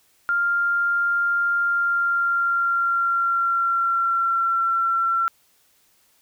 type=tone with pitch glide; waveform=sine; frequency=1396.9 to 1355.6 Hz; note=F6 to E6; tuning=0 to +48 cents; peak=-18 dBFS; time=0.29-5.28 s; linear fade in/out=0 ms; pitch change=-52 cents; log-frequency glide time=1.61-4.67 s; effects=white hiss -61 dBFS RMS until 6.21 s